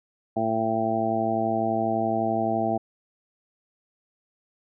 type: harmonic tone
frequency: 111.8 Hz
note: A2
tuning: 28 cents sharp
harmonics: 1 / 2 / 3 / 4 / 5 / 6 / 7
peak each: -35 / -29 / -30 / -35 / -38 / -26 / -28 dBFS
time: 0.36-2.78 s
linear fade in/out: 10 ms
effects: none